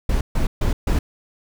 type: noise bursts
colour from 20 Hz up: brown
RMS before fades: -18 dBFS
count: 4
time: 0.09-0.99 s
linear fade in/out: 5 ms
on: 120 ms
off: 140 ms
effects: none